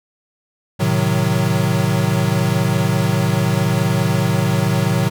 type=chord; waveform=square; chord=A diminished seventh; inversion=none; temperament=equal; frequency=110 / 130.81 / 155.56 / 185 Hz; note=A2 / C3 / Eb3 / Gb3; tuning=0 / 0 / 0 / 0 cents; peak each=-21 dBFS; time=0.79-5.1 s; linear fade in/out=20 ms; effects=none